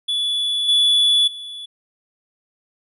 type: tone with level steps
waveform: triangle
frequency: 3433 Hz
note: A7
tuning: 43 cents flat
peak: -17 / -11 / -29 dBFS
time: 0.08-1.66 s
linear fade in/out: 10 ms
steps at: 0.68 / 1.27 s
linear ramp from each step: 10 ms
effects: resampled to 32000 Hz